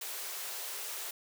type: high-pass noise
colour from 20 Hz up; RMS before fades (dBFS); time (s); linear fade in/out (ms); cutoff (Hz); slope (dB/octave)
white; -40; 0.01-1.11; 5; 350; 96
effects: none